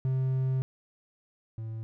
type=tone pair in turn; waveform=triangle; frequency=131.1 / 111.52 Hz; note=C3 / A2; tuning=+4 / +24 cents; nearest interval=minor third; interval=280 cents; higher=first; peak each=-23 / -32 dBFS; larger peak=first; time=0.05-0.62 / 1.58-1.83 s; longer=first; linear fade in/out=0 ms; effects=none